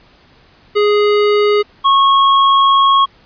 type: tone pair in turn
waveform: square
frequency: 415.3 / 1096 Hz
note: G#4 / C#6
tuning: 0 / -20 cents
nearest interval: octave + perfect fourth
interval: 1680 cents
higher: second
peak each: -10 / -8 dBFS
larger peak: second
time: 0.75-1.63 / 1.84-3.06 s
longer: second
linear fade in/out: 20 ms
effects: pink hiss -48 dBFS RMS until 3.25 s + resampled to 11025 Hz